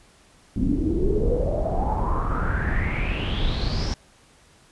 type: noise with low-pass filter sweep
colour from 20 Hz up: brown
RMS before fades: -23 dBFS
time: 0.56-3.94 s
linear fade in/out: 2 ms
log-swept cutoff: 240 to 5600 Hz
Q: 8.7
effects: pink hiss -55 dBFS RMS until 4.71 s + resampled to 24000 Hz